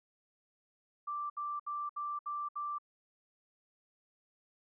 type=tone bursts; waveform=sine; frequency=1174.7 Hz; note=D6; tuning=in tune; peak=-35 dBFS; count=6; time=1.07-2.785 s; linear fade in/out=10 ms; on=230 ms; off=67 ms; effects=none